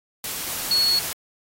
sine tone in noise, 4357 Hz, C#8, 31 cents flat, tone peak -17 dBFS, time 0.71-0.99 s, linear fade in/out 2 ms, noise white, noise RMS -29 dBFS, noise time 0.24-1.13 s, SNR +9 dB, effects AAC 48 kbps

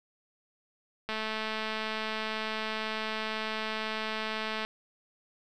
click train, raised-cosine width 0.3 ms, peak -18 dBFS, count 777, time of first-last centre 1.09-4.65 s, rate 218 Hz, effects none

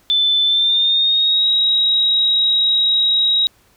sine tone with pitch glide, 3520 to 3816 Hz, A7 to A#7, 0 to +40 cents, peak -12 dBFS, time 0.1-3.47 s, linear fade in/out 0 ms, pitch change +140 cents, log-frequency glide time 0.45-1.47 s, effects pink hiss -55 dBFS RMS until 3.76 s

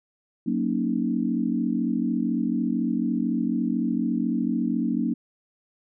sine chord, D# minor seventh, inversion first, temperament equal, 185 / 233.1 / 277.2 / 311.1 Hz, F#3 / A#3 / C#4 / D#4, 0 / 0 / 0 / 0 cents, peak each -29 / -25 / -28 / -30 dBFS, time 0.46-5.14 s, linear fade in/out 10 ms, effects none

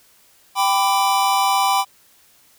square chord, G major, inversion none, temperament equal with one note detuned, 784 / 996.9 / 1174.7 Hz, G5 / B5 / D6, 0 / +16 / 0 cents, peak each -19 / -20 / -24 dBFS, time 0.55-1.85 s, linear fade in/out 50 ms, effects white hiss -54 dBFS RMS until 2.58 s

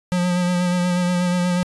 square tone with vibrato, 178.4 Hz, F3, 37 cents sharp, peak -18 dBFS, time 0.12-1.63 s, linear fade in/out 0 ms, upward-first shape sine, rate 8.3 Hz, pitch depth 24 cents each way, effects resampled to 24000 Hz

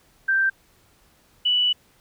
sine tone pair in turn, 1568 / 2960 Hz, G6 / F#7, 0 / 0 cents, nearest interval major seventh, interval 1100 cents, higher second, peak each -17 dBFS, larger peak neither, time 0.28-0.5 / 1.45-1.73 s, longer second, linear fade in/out 10 ms, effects pink hiss -59 dBFS RMS until 2 s

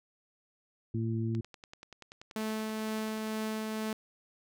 harmonic tone, 113 Hz, A2, 47 cents sharp, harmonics 1 / 2 / 3, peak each -31 / -35 / -38 dBFS, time 0.94-1.41 s, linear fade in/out 5 ms
click train, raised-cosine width 0.2 ms, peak -30 dBFS, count 21, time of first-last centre 1.35-3.273 s, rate 10.4 Hz
sawtooth tone with tremolo, 217.9 Hz, A3, 17 cents flat, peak -28 dBFS, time 2.36-3.93 s, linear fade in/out 2 ms, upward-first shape triangle, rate 2.1 Hz, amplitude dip 25%
effects none

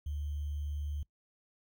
sine tone with sample-and-hold, 73.42 Hz, D2, in tune, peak -34 dBFS, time 0.06-1.03 s, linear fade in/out 5 ms, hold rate 3150 Hz, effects noise-tail reverb RT60 0.1 s tail -22 dB re dry

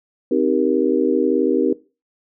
sine chord, C minor seventh, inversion none, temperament just, 261.6 / 314 / 392.4 / 470.9 Hz, C4 / Eb4 / G4 / Bb4, 0 / +16 / +2 / +18 cents, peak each -20 dBFS, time 0.31-1.73 s, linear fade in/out 5 ms, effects noise-tail reverb RT60 0.3 s tail -19 dB re dry

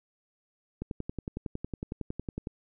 click train, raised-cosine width 3 ms, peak -21 dBFS, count 19, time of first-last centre 0.82-2.471 s, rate 10.9 Hz, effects none

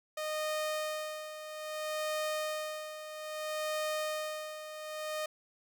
sawtooth tone with tremolo, 616 Hz, D#5, 17 cents flat, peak -28 dBFS, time 0.17-5.26 s, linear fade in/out 5 ms, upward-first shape sine, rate 0.61 Hz, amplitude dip 70%, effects none

